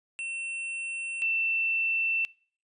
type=tone pair in turn; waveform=square / sine; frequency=2700 / 2680 Hz; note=E7 / E7; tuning=+41 / +28 cents; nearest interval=unison; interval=13 cents; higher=first; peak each=-33 / -24 dBFS; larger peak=second; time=0.19-1.22 / 1.22-2.25 s; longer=neither; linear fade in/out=0 ms; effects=noise-tail reverb RT60 0.5 s tail -26 dB re dry + resampled to 22050 Hz